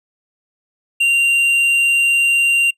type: tone with tanh clipping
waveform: sine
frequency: 2772 Hz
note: F7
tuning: 14 cents flat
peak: -12 dBFS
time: 1-2.71 s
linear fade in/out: 10 ms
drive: 6 dB
effects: noise-tail reverb RT60 0.1 s tail -24 dB re dry